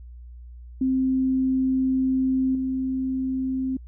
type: tone with level steps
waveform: sine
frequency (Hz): 261.6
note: C4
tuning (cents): 0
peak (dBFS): -19 / -23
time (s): 0.81-3.77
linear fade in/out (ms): 5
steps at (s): 2.55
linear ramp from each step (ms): 2
effects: added 60 Hz sine -39 dBFS peak until 3.87 s